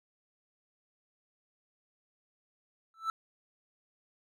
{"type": "tone with exponential growth", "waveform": "triangle", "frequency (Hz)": 1322, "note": "E6", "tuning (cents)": 5, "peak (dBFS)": -24, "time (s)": [2.94, 3.1], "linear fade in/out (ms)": 1, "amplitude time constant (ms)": 34, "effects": []}